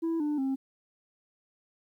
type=tone with pitch steps; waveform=sine; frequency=329.6 / 297.1 / 267.7 Hz; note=E4 / D4 / C4; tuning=0 / +20 / +40 cents; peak=-24 dBFS; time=0.02-0.56 s; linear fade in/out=20 ms; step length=180 ms; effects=tanh soft clip ceiling -26 dBFS + 11-bit